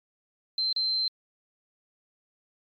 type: tone with dropouts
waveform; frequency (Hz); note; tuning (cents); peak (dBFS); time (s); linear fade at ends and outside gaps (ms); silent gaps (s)
sine; 4112; C8; -31; -24; 0.58-1.08; 2; 0.728-0.762
effects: MP3 48 kbps